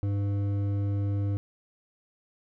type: tone with hard clipping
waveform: sine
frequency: 100.5 Hz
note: G2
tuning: 44 cents sharp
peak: -27 dBFS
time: 0.03-1.37 s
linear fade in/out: 0 ms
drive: 9 dB
effects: none